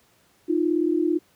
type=tone pair together; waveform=sine; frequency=310.1 / 348.1 Hz; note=D#4 / F4; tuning=-6 / -6 cents; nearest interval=major second; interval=200 cents; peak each=-22 dBFS; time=0.48-1.19 s; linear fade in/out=20 ms; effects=pink hiss -61 dBFS RMS until 1.35 s + high-pass 80 Hz 12 dB/octave